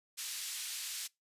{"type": "band-pass noise", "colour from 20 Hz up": "white", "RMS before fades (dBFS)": -41, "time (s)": [0.17, 1.08], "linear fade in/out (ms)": 20, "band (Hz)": [2500, 9300], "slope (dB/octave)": 12, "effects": ["noise-tail reverb RT60 0.2 s tail -24 dB re dry", "resampled to 32000 Hz"]}